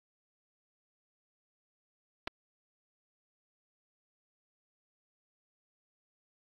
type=clicks; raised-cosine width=0.3 ms; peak=-20 dBFS; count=2; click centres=2.274 / 2.277 s; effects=AAC 64 kbps